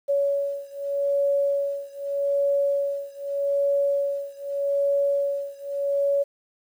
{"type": "beating tone pair", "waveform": "sine", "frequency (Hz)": [562, 562.82], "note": ["C#5", "C#5"], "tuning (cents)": [24, 26], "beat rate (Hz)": 0.82, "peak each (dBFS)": [-24, -25], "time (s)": [0.08, 6.24], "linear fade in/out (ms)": 20, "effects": ["9-bit"]}